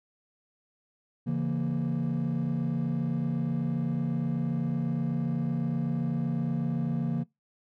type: chord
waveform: triangle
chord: A# diminished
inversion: first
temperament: just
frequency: 139.85 / 167.82 / 233.1 Hz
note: C#3 / E3 / A#3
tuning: +16 / +31 / 0 cents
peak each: -28 dBFS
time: 1.26-7.24 s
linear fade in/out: 20 ms
effects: noise-tail reverb RT60 0.2 s tail -24 dB re dry + tanh soft clip ceiling -20 dBFS